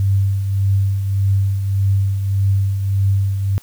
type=tone with tremolo; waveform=sine; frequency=98 Hz; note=G2; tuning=in tune; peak=-11 dBFS; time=0-3.58 s; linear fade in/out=0 ms; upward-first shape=triangle; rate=1.7 Hz; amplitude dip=55%; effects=white hiss -47 dBFS RMS until 3.62 s